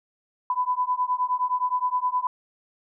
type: beating tone pair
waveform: sine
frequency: 995 / 1004.6 Hz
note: B5 / B5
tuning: +13 / +29 cents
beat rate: 9.6 Hz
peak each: -25 dBFS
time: 0.5-2.27 s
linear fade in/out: 2 ms
effects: none